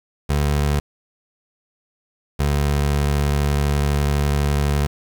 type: tone pair in turn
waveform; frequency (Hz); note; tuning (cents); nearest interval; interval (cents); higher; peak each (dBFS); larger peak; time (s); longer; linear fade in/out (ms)
25% pulse; 72.8 / 72.05; D2 / D2; -15 / -33; unison; 18; first; -13; neither; 0.29-0.8 / 2.39-4.87; second; 10
effects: 7-bit